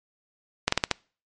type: slowing click train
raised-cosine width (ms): 0.2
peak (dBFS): -3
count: 5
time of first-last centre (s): 0.68-0.913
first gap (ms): 44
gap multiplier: 1.19
effects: noise-tail reverb RT60 0.4 s tail -26 dB re dry + MP3 48 kbps